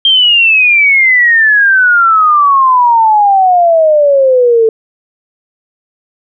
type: exponential sweep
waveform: sine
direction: down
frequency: 3199 to 440 Hz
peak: -4 dBFS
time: 0.05-4.69 s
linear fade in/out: 2 ms
effects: none